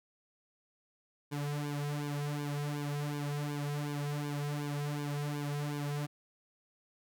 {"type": "tone with flanger", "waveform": "sawtooth", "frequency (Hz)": 145.7, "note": "D3", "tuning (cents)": -13, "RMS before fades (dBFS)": -36, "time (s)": [1.31, 6.07], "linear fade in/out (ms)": 20, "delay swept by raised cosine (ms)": [1.5, 3.4], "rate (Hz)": 2.7, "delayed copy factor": -0.9, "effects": []}